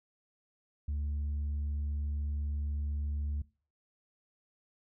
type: tone with tanh clipping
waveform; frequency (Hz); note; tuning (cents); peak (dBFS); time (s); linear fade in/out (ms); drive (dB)
sine; 73; D2; -10; -32; 0.88-3.42; 5; 2
effects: noise-tail reverb RT60 0.4 s tail -22 dB re dry